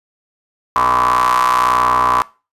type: ring-modulated tone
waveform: 35% pulse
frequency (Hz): 61.74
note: B1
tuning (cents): 0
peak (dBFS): -7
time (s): 0.76-2.22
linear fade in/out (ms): 0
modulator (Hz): 1080
effects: noise-tail reverb RT60 0.3 s tail -20 dB re dry + resampled to 32000 Hz